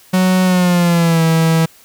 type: tone with pitch glide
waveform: 45% pulse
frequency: 185 to 162.92 Hz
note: F#3 to E3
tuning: 0 to -20 cents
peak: -10 dBFS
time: 0.13-1.66 s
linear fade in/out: 10 ms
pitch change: -220 cents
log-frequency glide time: 0.44-1.23 s
effects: white hiss -46 dBFS RMS until 1.84 s